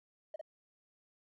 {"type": "tone with echo", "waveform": "triangle", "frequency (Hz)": 622.3, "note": "D#5", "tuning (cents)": 0, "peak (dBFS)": -35, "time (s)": [0.34, 0.36], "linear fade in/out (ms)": 5, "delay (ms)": 53, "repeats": 1, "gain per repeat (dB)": -2, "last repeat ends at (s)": 0.413, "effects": ["tanh soft clip ceiling -37 dBFS"]}